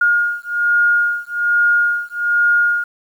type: beating tone pair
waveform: sine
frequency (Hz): 1424 / 1425.2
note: F6 / F6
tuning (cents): +33 / +35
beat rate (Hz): 1.2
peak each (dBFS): -16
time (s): 0.01-2.84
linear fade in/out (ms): 5
effects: 8-bit